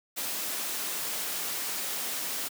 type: noise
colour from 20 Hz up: white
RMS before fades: -33 dBFS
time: 0.16-2.49 s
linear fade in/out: 20 ms
effects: high-pass 200 Hz 12 dB/octave